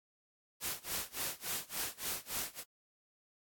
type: noise with tremolo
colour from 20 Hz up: white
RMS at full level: -36 dBFS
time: 0.6-2.64 s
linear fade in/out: 50 ms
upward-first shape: sine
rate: 3.5 Hz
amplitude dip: 95%
effects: AAC 64 kbps